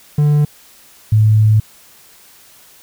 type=tone pair in turn; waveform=triangle / sine; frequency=147.9 / 107.99 Hz; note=D3 / A2; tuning=+13 / -32 cents; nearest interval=perfect fourth; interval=545 cents; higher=first; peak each=-7 dBFS; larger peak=neither; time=0.18-0.45 / 1.12-1.6 s; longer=second; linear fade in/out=5 ms; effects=white hiss -45 dBFS RMS until 2.82 s